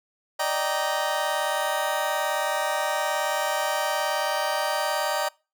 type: chord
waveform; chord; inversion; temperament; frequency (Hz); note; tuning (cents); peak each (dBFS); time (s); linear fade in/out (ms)
30% pulse; Eb major seventh; third; just; 583.4 / 622.3 / 777.8 / 933.4; D5 / Eb5 / G5 / Bb5; -12 / 0 / -14 / +2; -27; 0.39-5.29; 10
effects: noise-tail reverb RT60 0.3 s tail -24 dB re dry